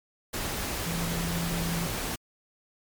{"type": "tone in noise", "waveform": "sine", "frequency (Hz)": 169.1, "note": "E3", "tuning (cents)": 44, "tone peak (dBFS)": -30, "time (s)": [0.86, 1.87], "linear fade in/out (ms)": 10, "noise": "pink", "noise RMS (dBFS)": -32, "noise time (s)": [0.33, 2.16], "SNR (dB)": -1, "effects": ["MP3 96 kbps"]}